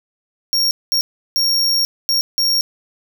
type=tone bursts at uneven times; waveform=45% pulse; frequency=5560 Hz; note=F8; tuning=9 cents flat; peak=-14 dBFS; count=5; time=0.53-0.71 / 0.92-1.01 / 1.36-1.85 / 2.09-2.21 / 2.38-2.61 s; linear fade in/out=0 ms; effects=none